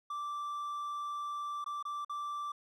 triangle tone with dropouts, 1171 Hz, D6, 5 cents flat, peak -34 dBFS, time 0.1-2.52 s, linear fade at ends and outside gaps 5 ms, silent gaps 1.643-1.661 / 1.827-1.851 / 2.048-2.095 s, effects none

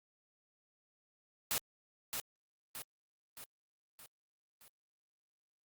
white noise with echo, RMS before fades -34 dBFS, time 1.51-1.58 s, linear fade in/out 0 ms, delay 620 ms, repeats 5, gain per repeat -5 dB, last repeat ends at 4.68 s, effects Opus 48 kbps

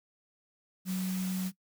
sine tone in noise, 186.1 Hz, F#3, 10 cents sharp, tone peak -30 dBFS, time 0.85-1.52 s, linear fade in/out 50 ms, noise white, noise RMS -43 dBFS, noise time 0.85-1.52 s, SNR +10 dB, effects noise-tail reverb RT60 0.1 s tail -20 dB re dry

